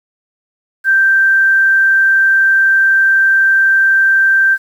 sine tone, 1568 Hz, G6, in tune, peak -7 dBFS, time 0.84-4.58 s, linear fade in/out 50 ms, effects 7-bit

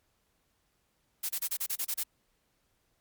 blue noise bursts, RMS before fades -32 dBFS, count 9, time 1.23-2.036 s, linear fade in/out 10 ms, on 62 ms, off 31 ms, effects pink hiss -74 dBFS RMS until 3 s + MP3 96 kbps

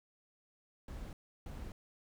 brown noise bursts at uneven times, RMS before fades -45 dBFS, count 2, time 0.88-1.13 / 1.46-1.72 s, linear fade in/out 2 ms, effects none

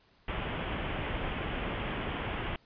pink low-pass noise, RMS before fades -35 dBFS, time 0.28-2.56 s, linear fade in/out 2 ms, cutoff 3300 Hz, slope 96 dB/octave, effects pink hiss -65 dBFS RMS until 2.65 s + resampled to 11025 Hz

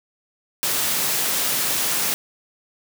white high-pass noise, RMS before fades -22 dBFS, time 0.63-2.14 s, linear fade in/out 0 ms, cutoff 110 Hz, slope 24 dB/octave, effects none

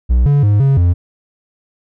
triangle tone with pitch steps, 61.1 / 143.1 / 103.3 / 136.8 / 87.6 Hz, B1 / D3 / G#2 / C#3 / F2, -18 / -45 / -9 / -23 / +6 cents, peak -6 dBFS, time 0.09-0.94 s, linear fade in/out 20 ms, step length 170 ms, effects none

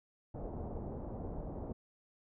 pink low-pass noise, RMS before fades -42 dBFS, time 0.34-1.73 s, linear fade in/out 10 ms, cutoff 740 Hz, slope 24 dB/octave, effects none

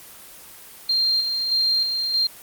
sine tone with tremolo, 4186 Hz, C8, in tune, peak -17 dBFS, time 0.89-2.27 s, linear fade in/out 5 ms, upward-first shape square, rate 1.6 Hz, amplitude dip 40%, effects white hiss -43 dBFS RMS until 2.42 s + Opus 24 kbps

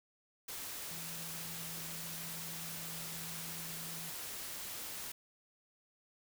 sine tone in noise, 164.81 Hz, E3, in tune, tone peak -50 dBFS, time 0.91-4.1 s, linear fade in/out 5 ms, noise white, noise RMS -44 dBFS, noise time 0.48-5.12 s, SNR -9 dB, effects none

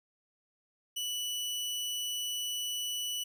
sawtooth tone, 2960 Hz, F#7, in tune, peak -30 dBFS, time 0.96-3.24 s, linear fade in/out 10 ms, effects none

